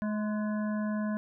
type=harmonic tone with a mistuned harmonic; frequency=212.4 Hz; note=G#3; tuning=39 cents sharp; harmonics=1 / 3 / 5 / 7 / 8; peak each=-29 / -39 / -43 / -46 / -47 dBFS; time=0.02-1.17 s; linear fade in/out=0 ms; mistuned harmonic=5; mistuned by=-45 cents; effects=none